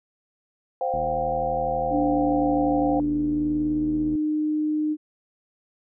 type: chord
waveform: sine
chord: C suspended fourth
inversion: none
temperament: equal with one note detuned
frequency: 523.3 / 711.9 / 784 Hz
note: C5 / F5 / G5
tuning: 0 / +33 / 0 cents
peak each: -26 / -27 / -28 dBFS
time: 0.81-3 s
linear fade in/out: 2 ms
type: click train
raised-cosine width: 3 ms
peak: -24 dBFS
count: 259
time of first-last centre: 0.94-4.153 s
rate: 80.3 Hz
type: tone with pitch glide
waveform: sine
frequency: 293.7 to 305.1 Hz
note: D4 to D#4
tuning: 0 to -34 cents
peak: -21 dBFS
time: 1.9-4.97 s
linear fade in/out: 50 ms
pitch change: +66 cents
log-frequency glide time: 2.91-3.93 s
effects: none